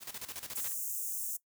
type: noise with tremolo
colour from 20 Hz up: white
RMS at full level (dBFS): -41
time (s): 0-0.74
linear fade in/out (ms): 50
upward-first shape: square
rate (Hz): 14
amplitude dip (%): 75
type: high-pass noise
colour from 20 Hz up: white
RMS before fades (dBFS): -37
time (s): 0.55-1.37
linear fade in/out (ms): 10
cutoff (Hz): 6400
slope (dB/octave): 48
effects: noise-tail reverb RT60 0.1 s tail -19 dB re dry